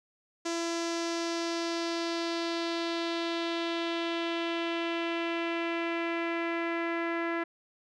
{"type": "tone with low-pass filter sweep", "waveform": "sawtooth", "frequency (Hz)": 336.1, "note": "E4", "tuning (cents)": 34, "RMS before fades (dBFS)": -32, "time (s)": [0.45, 7.44], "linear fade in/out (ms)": 10, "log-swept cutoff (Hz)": [6400, 1900], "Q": 2.5, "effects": []}